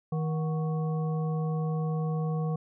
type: harmonic tone with a mistuned harmonic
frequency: 158.2 Hz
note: D#3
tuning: 29 cents sharp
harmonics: 1 / 3 / 5 / 7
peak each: -27 / -37 / -41 / -44 dBFS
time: 0.12-2.56 s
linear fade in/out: 5 ms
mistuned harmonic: 5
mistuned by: -120 cents
effects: none